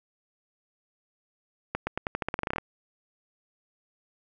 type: accelerating click train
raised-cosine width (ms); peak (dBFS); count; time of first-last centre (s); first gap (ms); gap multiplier
0.5; -13; 15; 1.75-2.583; 120; 0.88
effects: none